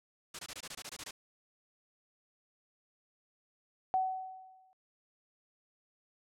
white noise bursts, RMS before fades -41 dBFS, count 11, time 0.34-1.11 s, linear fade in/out 5 ms, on 50 ms, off 22 ms
sine tone with exponential decay, 753 Hz, F#5, 30 cents sharp, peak -25 dBFS, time 3.94-4.73 s, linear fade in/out 0 ms, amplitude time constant 170 ms
effects low-pass 8000 Hz 12 dB/octave

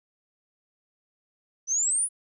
sine exponential sweep, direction up, 5940 to 10110 Hz, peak -22 dBFS, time 1.67-2.09 s, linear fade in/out 50 ms, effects none

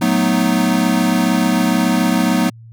square chord, B dominant seventh, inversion second, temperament equal, 185 / 220 / 246.9 / 311.1 Hz, F#3 / A3 / B3 / D#4, 0 / 0 / 0 / 0 cents, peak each -19 / -20 / -18 / -21 dBFS, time 0.01-2.5 s, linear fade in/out 10 ms, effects added 114 Hz sine -36 dBFS peak until 2.72 s

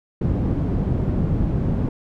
white low-pass noise, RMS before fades -21 dBFS, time 0.21-1.89 s, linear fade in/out 5 ms, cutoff 170 Hz, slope 12 dB/octave, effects none

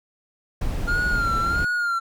brown noise, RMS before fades -26 dBFS, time 0.61-1.65 s, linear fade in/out 5 ms
triangle tone with vibrato, 1400 Hz, F6, 4 cents sharp, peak -19 dBFS, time 0.87-2 s, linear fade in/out 20 ms, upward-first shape sine, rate 1.5 Hz, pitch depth 65 cents each way
effects none

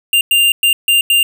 square tone bursts at uneven times, 2793 Hz, F7, 1 cent flat, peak -9 dBFS, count 5, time 0.13-0.21 / 0.31-0.52 / 0.63-0.73 / 0.88-1.01 / 1.1-1.23 s, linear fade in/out 2 ms, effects none

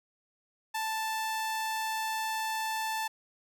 sawtooth tone, 881 Hz, A5, 2 cents sharp, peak -27 dBFS, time 0.74-3.08 s, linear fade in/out 10 ms, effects 10-bit

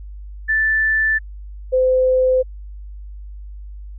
sine tone pair in turn, 1760 / 513.7 Hz, A6 / C5, 0 / -32 cents, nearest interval octave + major sixth, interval 2132 cents, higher first, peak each -14 / -12 dBFS, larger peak second, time 0.48-1.19 / 1.72-2.43 s, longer neither, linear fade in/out 20 ms, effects added 50 Hz sine -31 dBFS peak until 3.98 s

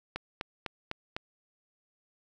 click train, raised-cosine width 0.3 ms, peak -18 dBFS, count 5, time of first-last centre 0.16-1.165 s, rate 3.98 Hz, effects none

